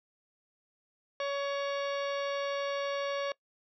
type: harmonic tone with a mistuned harmonic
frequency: 561 Hz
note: C#5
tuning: 21 cents sharp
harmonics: 1 / 2 / 3 / 4 / 5 / 6 / 7 / 8 / 10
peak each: -32 / -38 / -42 / -44 / -46 / -48 / -49 / -50 / -52 dBFS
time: 1.2-3.32 s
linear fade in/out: 2 ms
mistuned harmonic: 7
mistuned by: -87 cents
effects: noise-tail reverb RT60 0.1 s tail -22 dB re dry